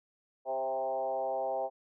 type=tone with frequency modulation; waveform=sine; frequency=659.3 Hz; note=E5; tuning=in tune; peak=-30 dBFS; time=0.45-1.7 s; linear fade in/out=50 ms; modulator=131 Hz; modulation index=1.4; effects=none